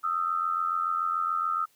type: tone pair together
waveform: sine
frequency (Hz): 1244.5 / 1331.5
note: D#6 / E6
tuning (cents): 0 / +17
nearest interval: minor second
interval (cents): 117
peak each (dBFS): -28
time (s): 0.03-1.66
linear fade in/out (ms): 20
effects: white hiss -65 dBFS RMS until 1.75 s